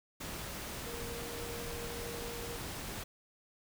sine tone in noise, 470.7 Hz, A#4, 17 cents sharp, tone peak -44 dBFS, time 0.86-2.57 s, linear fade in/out 10 ms, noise pink, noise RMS -42 dBFS, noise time 0.2-3.04 s, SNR -5 dB, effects none

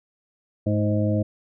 harmonic tone with a mistuned harmonic, 104.7 Hz, G#2, 15 cents sharp, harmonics 1 / 2 / 3 / 5 / 6, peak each -22 / -25 / -27 / -29 / -30 dBFS, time 0.66-1.23 s, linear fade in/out 10 ms, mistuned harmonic 2, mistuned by +24 cents, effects none

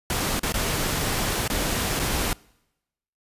pink noise with dropouts, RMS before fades -25 dBFS, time 0.1-2.33 s, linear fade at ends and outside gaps 1 ms, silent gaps 0.394-0.432 / 0.523-0.541 / 1.478-1.5 / 1.993-1.997 s, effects noise-tail reverb RT60 0.9 s tail -25 dB re dry + resampled to 32000 Hz

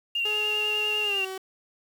sine tone with vibrato, 2786 Hz, F7, 5 cents flat, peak -24 dBFS, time 0.15-1.25 s, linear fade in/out 5 ms, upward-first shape triangle, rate 10 Hz, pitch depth 32 cents each way
sawtooth tone with pitch glide, 423.3 to 379.3 Hz, G#4 to F#4, +33 to +43 cents, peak -29 dBFS, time 0.25-1.38 s, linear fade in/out 5 ms, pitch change -190 cents, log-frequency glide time 1.03-1.24 s
effects 8-bit

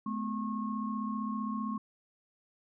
sine tone cluster, 215.5 / 250.9 / 1087 Hz, A3 / B3 / C#6, -36 / +28 / -34 cents, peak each -34 / -39 / -38 dBFS, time 0.06-1.78 s, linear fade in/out 5 ms, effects none

